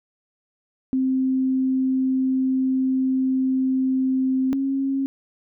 sine tone pair in turn, 261.6 / 271.2 Hz, C4 / C#4, 0 / -38 cents, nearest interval minor second, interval 62 cents, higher second, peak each -18 / -20 dBFS, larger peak first, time 0.93-4.53 / 4.53-5.06 s, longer first, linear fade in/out 0 ms, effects none

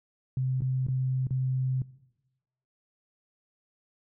sine tone with dropouts, 130 Hz, C3, 11 cents flat, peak -25 dBFS, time 0.37-1.82 s, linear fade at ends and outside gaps 2 ms, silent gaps 0.607-0.619 / 0.867-0.884 / 1.27-1.307 s, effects noise-tail reverb RT60 1.0 s tail -20 dB re dry

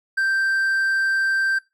triangle tone, 1568 Hz, G6, in tune, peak -16 dBFS, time 0.17-1.59 s, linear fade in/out 10 ms, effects noise-tail reverb RT60 0.2 s tail -18 dB re dry

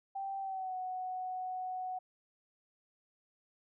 sine tone with pitch glide, 781 to 740.6 Hz, G5 to F#5, -7 to +1 cents, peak -36 dBFS, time 0.15-1.99 s, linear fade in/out 10 ms, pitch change -92 cents, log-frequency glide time 0.4-0.75 s, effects none

